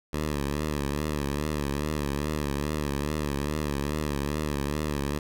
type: tone with vibrato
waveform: 10% pulse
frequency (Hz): 73.3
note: D2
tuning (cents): -3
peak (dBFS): -19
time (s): 0.13-5.19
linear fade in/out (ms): 5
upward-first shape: triangle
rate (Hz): 2.4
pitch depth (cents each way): 100
effects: none